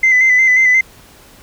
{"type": "tone with vibrato", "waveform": "sine", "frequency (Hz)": 2038, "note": "C7", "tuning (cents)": -46, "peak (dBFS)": -6, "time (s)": [0.03, 0.81], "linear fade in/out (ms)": 5, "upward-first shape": "square", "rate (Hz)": 5.6, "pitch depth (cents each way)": 32, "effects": ["tanh soft clip ceiling -4 dBFS", "pink hiss -43 dBFS RMS until 1.42 s"]}